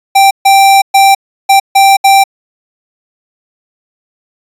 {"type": "tone bursts at uneven times", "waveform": "square", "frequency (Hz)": 784, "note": "G5", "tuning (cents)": 0, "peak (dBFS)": -3, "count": 6, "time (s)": [[0.15, 0.31], [0.45, 0.82], [0.94, 1.15], [1.49, 1.6], [1.75, 1.97], [2.04, 2.24]], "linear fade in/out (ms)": 10, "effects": ["resampled to 32000 Hz"]}